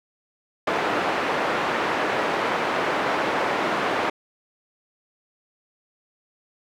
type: band-pass noise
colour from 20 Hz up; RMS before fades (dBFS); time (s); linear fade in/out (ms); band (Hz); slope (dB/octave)
pink; -24; 0.67-4.1; 5; 390 to 1900; 12
effects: none